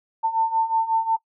sine beating tone pair, 894 / 899.5 Hz, A5 / A5, +27 / +38 cents, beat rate 5.5 Hz, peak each -24 / -20 dBFS, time 0.23-1.17 s, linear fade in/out 20 ms, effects noise-tail reverb RT60 0.1 s tail -21 dB re dry

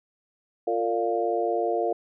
harmonic tone with a mistuned harmonic, 116.54 Hz, A#2, in tune, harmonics 3 / 4 / 5 / 6, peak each -29 / -27 / -31 / -27 dBFS, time 0.67-1.93 s, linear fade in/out 5 ms, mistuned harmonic 4, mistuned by -39 cents, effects none

